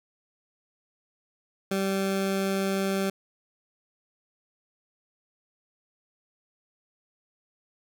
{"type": "tone", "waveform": "20% pulse", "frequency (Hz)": 194.1, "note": "G3", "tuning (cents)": -17, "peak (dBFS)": -20, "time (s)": [1.71, 3.1], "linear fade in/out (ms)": 5, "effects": []}